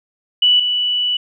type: tone pair in turn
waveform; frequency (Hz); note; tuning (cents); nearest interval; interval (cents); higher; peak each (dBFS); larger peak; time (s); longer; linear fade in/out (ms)
sine; 2960 / 2960; F#7 / F#7; 0 / 0; unison; 0; neither; -9 / -15; first; 0.42-0.6 / 0.6-1.17; second; 5
effects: none